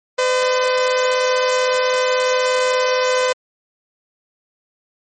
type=tone pair together; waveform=sawtooth; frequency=508 / 604.1 Hz; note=B4 / D5; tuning=+49 / +49 cents; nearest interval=minor third; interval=300 cents; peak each=-11 / -22 dBFS; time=0.18-3.33 s; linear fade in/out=10 ms; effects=MP3 32 kbps